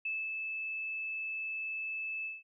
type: tone with ADSR envelope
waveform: sine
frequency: 2619 Hz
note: E7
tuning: 12 cents flat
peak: -32 dBFS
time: 0.05-2.43 s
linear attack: 6 ms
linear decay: 230 ms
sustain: -3 dB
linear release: 180 ms
effects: none